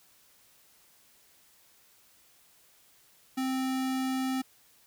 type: tone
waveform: square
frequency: 261.6 Hz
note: C4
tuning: in tune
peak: -29 dBFS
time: 3.37-4.42 s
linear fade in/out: 10 ms
effects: white hiss -62 dBFS RMS until 4.86 s